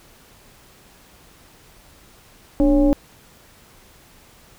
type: tone with frequency modulation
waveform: sine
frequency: 292.5 Hz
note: D4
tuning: 7 cents flat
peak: -12 dBFS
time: 2.6-2.93 s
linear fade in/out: 0 ms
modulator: 261 Hz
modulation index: 0.88
effects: pink hiss -50 dBFS RMS until 4.58 s